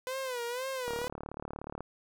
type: tone with vibrato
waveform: sawtooth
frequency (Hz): 502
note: B4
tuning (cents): +28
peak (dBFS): -30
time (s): 0.07-1.08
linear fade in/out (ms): 0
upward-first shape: sine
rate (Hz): 2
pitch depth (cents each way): 110
type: click train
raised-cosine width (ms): 1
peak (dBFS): -25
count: 35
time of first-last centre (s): 0.88-1.806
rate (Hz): 36.7
effects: none